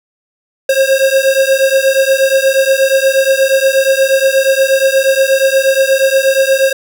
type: beating tone pair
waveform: square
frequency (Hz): 533 / 541.4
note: C5 / C#5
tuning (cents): +32 / -41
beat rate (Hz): 8.4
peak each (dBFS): -12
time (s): 0.69-6.73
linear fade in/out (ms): 5
effects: none